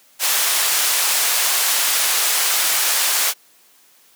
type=band-pass noise; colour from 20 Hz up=white; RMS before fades=-18 dBFS; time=0.19-3.34 s; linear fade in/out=50 ms; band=700 to 14000 Hz; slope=12 dB/octave; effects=white hiss -53 dBFS RMS until 4.15 s + high-pass 200 Hz 12 dB/octave